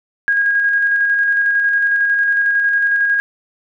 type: tone with tremolo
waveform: sine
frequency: 1635 Hz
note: G#6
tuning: 28 cents flat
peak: -11 dBFS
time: 0.28-3.2 s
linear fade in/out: 0 ms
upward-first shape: square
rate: 11 Hz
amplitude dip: 25%
effects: none